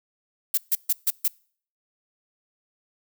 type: noise bursts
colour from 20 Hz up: violet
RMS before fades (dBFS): -21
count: 5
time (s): 0.54-1.28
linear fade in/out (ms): 5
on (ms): 36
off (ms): 140
effects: noise-tail reverb RT60 0.5 s tail -26 dB re dry